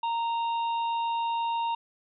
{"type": "harmonic tone", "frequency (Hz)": 927, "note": "A#5", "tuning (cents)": -10, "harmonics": [1, 3, 4], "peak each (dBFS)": [-26, -41, -43], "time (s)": [0.03, 1.75], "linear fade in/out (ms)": 5, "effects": []}